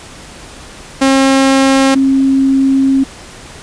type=tone pair in turn; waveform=sawtooth / sine; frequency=269.2 / 269.2 Hz; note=C4 / C4; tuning=+49 / +49 cents; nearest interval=unison; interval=0 cents; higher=neither; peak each=-3 / -7 dBFS; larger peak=first; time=1.01-1.95 / 1.95-3.04 s; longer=second; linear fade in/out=10 ms; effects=pink hiss -33 dBFS RMS until 3.62 s + resampled to 22050 Hz

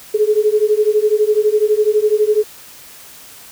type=beating tone pair; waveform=sine; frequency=418.8 / 430.8 Hz; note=G#4 / A4; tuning=+15 / -37 cents; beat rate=12 Hz; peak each=-14 dBFS; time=0.14-2.44 s; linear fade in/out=10 ms; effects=white hiss -39 dBFS RMS until 3.51 s

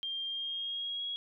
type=tone with pitch glide; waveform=sine; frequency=3193 to 3315 Hz; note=G7 to G#7; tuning=+31 to -4 cents; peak=-34 dBFS; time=0.03-1.16 s; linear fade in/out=0 ms; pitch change=+65 cents; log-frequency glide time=0.26-1.04 s; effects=none

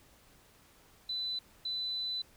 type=tone bursts at uneven times; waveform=sine; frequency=4000 Hz; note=B7; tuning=21 cents sharp; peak=-33 dBFS; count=2; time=1.09-1.39 / 1.65-2.22 s; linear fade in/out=5 ms; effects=pink hiss -62 dBFS RMS until 2.36 s

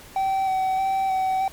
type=tone with vibrato; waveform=triangle; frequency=765 Hz; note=G5; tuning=42 cents flat; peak=-18 dBFS; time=0.16-1.48 s; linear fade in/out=2 ms; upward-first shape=square; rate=1.6 Hz; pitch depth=16 cents each way; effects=pink hiss -45 dBFS RMS until 1.52 s + MP3 96 kbps

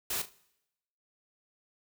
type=noise with echo; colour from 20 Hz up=white; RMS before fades=-33 dBFS; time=0.1-0.22 s; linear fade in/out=5 ms; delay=37 ms; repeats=3; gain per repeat=-12 dB; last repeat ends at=0.331 s; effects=noise-tail reverb RT60 0.9 s tail -22 dB re dry

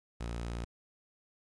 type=tone; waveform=sawtooth; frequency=58.27 Hz; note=A#1; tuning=in tune; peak=-32 dBFS; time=0.2-0.65 s; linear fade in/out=10 ms; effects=resampled to 22050 Hz + 10-bit

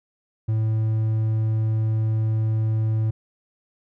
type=tone; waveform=triangle; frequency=110 Hz; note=A2; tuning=in tune; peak=-17 dBFS; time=0.48-3.11 s; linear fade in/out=10 ms; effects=none

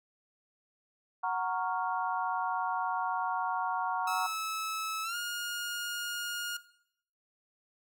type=chord; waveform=sine; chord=Gb major seventh; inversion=none; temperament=equal; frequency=740 / 932.3 / 1108.7 / 1396.9 Hz; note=Gb5 / Bb5 / Db6 / F6; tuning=0 / 0 / 0 / 0 cents; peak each=-34 / -33 / -35 / -39 dBFS; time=1.23-4.27 s; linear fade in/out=10 ms
type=tone with pitch glide; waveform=sawtooth; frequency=1300 to 1425.9 Hz; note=E6 to F6; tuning=-24 to +36 cents; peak=-30 dBFS; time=4.07-6.57 s; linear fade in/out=5 ms; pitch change=+160 cents; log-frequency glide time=5.03-5.16 s
effects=noise-tail reverb RT60 0.7 s tail -17 dB re dry

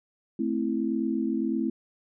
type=chord; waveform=sine; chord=A minor; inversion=none; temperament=equal; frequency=220 / 261.6 / 329.6 Hz; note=A3 / C4 / E4; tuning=0 / 0 / 0 cents; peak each=-29 dBFS; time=0.39-1.7 s; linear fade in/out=5 ms; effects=none

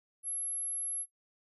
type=tone; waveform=sine; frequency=11110 Hz; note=F9; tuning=10 cents flat; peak=-33 dBFS; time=0.23-1.06 s; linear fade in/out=50 ms; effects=noise-tail reverb RT60 0.1 s tail -17 dB re dry

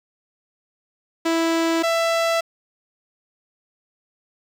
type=tone pair in turn; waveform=sawtooth; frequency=329.6 / 665.1 Hz; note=E4 / E5; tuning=0 / +15 cents; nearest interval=octave; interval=1215 cents; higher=second; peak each=-14 / -14 dBFS; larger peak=neither; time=1.25-1.83 / 1.83-2.41 s; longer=neither; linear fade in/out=10 ms; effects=low-pass 7000 Hz 12 dB/octave + 7-bit

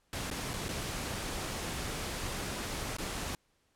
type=noise with dropouts; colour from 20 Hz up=pink; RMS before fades=-37 dBFS; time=0.13-3.35 s; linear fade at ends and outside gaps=1 ms; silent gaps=0.302-0.312 / 0.534-0.538 / 0.684-0.689 / 2.968-2.984 s; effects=pink hiss -73 dBFS RMS until 3.75 s + low-pass 11000 Hz 12 dB/octave

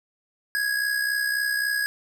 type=tone with amplitude modulation; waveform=square; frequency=1661.2 Hz; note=G#6; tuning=in tune; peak=-21 dBFS; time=0.55-1.86 s; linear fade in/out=0 ms; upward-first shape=sine; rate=63.7 Hz; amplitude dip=55%; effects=none

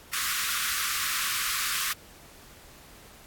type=high-pass noise; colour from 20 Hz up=pink; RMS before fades=-29 dBFS; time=0.13-1.93 s; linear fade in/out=5 ms; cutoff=1100 Hz; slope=96 dB/octave; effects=pink hiss -51 dBFS RMS until 3.26 s + AAC 64 kbps

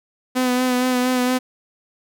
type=tone with vibrato; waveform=sawtooth; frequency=251.8 Hz; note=B3; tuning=34 cents sharp; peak=-13 dBFS; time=0.35-1.39 s; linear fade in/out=20 ms; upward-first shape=sine; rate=4.3 Hz; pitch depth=25 cents each way; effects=none

